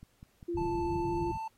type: click train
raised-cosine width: 5 ms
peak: -36 dBFS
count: 4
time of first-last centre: 0.03-0.628 s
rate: 5.02 Hz
type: tone with vibrato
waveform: sine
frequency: 343.4 Hz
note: F4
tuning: 29 cents flat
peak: -31 dBFS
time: 0.48-1.32 s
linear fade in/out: 10 ms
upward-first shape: square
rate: 13 Hz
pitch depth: 12 cents each way
type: low-pass noise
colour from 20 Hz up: white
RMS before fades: -39 dBFS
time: 0.54-1.38 s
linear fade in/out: 10 ms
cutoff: 180 Hz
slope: 48 dB/octave
type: tone with pitch glide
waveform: triangle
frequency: 880 to 887.7 Hz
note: A5 to A5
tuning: 0 to +15 cents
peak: -33 dBFS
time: 0.57-1.48 s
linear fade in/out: 5 ms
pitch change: +15 cents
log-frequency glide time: 0.82-1.37 s
effects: pink hiss -70 dBFS RMS until 1.57 s + AAC 48 kbps